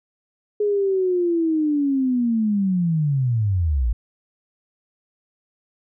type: linear sweep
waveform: sine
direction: down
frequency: 420 to 51.91 Hz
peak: -17 dBFS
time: 0.6-3.93 s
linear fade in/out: 5 ms
effects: none